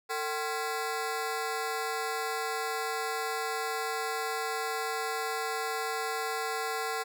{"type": "ring-modulated tone", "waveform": "20% pulse", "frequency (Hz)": 609, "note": "D#5", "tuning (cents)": -37, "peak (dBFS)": -23, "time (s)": [0.09, 7.04], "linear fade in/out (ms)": 20, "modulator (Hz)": 160, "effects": []}